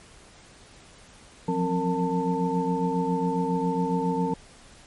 sine tone cluster, 173.5 / 180.8 / 265.6 / 458.9 / 891 Hz, F3 / F#3 / C4 / A#4 / A5, -11 / -40 / +26 / -27 / +22 cents, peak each -29 dBFS, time 1.48-4.34 s, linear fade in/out 5 ms, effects pink hiss -51 dBFS RMS until 4.86 s + MP3 48 kbps

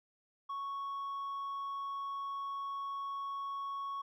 triangle tone with hard clipping, 1108.7 Hz, C#6, in tune, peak -36 dBFS, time 0.49-4.02 s, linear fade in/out 10 ms, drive 1 dB, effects none

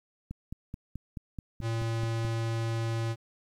click train, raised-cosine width 5 ms, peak -25 dBFS, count 10, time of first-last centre 0.31-2.25 s, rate 4.64 Hz
square tone, 114.2 Hz, A#2, 35 cents flat, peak -29 dBFS, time 1.61-3.16 s, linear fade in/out 50 ms
effects low-pass 8000 Hz 12 dB/octave + 10-bit

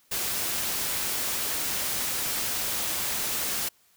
white noise, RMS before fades -29 dBFS, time 0.11-3.69 s, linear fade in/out 10 ms, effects white hiss -63 dBFS RMS until 3.96 s

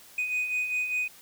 sine beating tone pair, 2489 / 2494 Hz, D#7 / D#7, 0 / +3 cents, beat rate 5 Hz, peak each -32 / -25 dBFS, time 0.18-1.08 s, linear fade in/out 5 ms, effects tanh soft clip ceiling -24 dBFS + white hiss -52 dBFS RMS until 1.21 s

